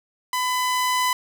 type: tone with level ramp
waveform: sawtooth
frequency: 1004 Hz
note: B5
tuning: 28 cents sharp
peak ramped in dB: -18 to -15 dBFS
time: 0.33-1.13 s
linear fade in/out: 2 ms
effects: none